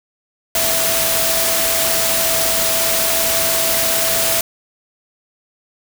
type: tone in noise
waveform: sine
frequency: 659.3 Hz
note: E5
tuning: in tune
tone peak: -23 dBFS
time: 0.55-4.41 s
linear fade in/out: 2 ms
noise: white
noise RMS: -17 dBFS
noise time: 0.55-4.41 s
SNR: -9 dB
effects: none